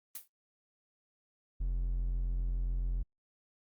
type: noise with exponential decay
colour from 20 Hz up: blue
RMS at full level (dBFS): -36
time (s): 0.15-0.28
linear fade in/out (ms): 5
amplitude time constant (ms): 28
type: tone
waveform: triangle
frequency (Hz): 43.65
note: F1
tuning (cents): 0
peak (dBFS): -28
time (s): 1.6-3.03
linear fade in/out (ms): 10
effects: Opus 32 kbps